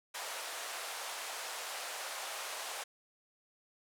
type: band-pass noise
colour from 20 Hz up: pink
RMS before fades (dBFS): -42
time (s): 0.14-2.84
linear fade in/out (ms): 10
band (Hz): 580 to 12000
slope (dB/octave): 24
effects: none